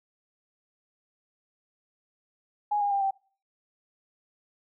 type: tone with pitch steps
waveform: sine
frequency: 830.6 / 813 / 795.8 / 779 Hz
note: G#5 / G#5 / G5 / G5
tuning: 0 / -37 / +26 / -11 cents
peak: -23 dBFS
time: 2.71-3.11 s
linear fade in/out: 10 ms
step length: 100 ms
effects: noise-tail reverb RT60 0.4 s tail -22 dB re dry